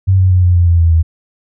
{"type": "tone with pitch steps", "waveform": "sine", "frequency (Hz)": [95.3, 93.18, 91.1, 89.07, 87.09, 85.15, 83.25, 81.4], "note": ["G2", "F#2", "F#2", "F2", "F2", "F2", "E2", "E2"], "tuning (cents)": [-48, 13, -26, 35, -4, -43, 18, -21], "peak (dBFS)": -6, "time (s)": [0.07, 1.03], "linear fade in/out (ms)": 20, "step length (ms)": 120, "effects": []}